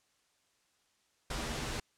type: noise with comb filter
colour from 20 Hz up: pink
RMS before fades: -37 dBFS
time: 1.3-1.8 s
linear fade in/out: 5 ms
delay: 11 ms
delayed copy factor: -0.7
effects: white hiss -73 dBFS RMS until 1.97 s + low-pass 8000 Hz 12 dB/octave